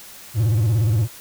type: tone with vibrato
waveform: triangle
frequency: 110 Hz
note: A2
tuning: in tune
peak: -13 dBFS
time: 0.34-1.08 s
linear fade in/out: 50 ms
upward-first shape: square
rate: 17 Hz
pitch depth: 130 cents each way
effects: white hiss -41 dBFS RMS until 1.2 s